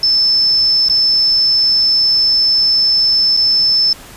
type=tone with dropouts; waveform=sine; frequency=5270 Hz; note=E8; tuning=1 cent flat; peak=-9 dBFS; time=0.03-3.93 s; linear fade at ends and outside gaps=2 ms; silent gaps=0.886-0.897 / 3.367-3.372 s; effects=pink hiss -36 dBFS RMS until 4.16 s + resampled to 32000 Hz